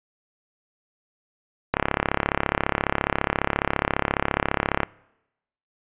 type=click train; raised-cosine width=0.5 ms; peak=-4 dBFS; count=108; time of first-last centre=1.74-4.832 s; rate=34.6 Hz; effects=noise-tail reverb RT60 0.9 s tail -24 dB re dry + resampled to 8000 Hz